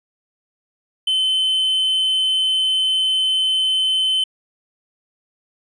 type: tone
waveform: triangle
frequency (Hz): 3061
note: G7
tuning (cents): -42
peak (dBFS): -14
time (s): 1.07-4.24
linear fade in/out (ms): 5
effects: resampled to 22050 Hz